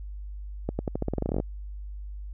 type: accelerating click train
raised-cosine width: 2 ms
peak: -14 dBFS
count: 16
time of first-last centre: 0.69-1.401 s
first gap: 100 ms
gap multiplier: 0.88
effects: added 50 Hz sine -35 dBFS peak until 2.33 s